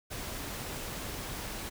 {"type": "noise", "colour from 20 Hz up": "pink", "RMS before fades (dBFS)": -39, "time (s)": [0.1, 1.7], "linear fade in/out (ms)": 20, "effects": []}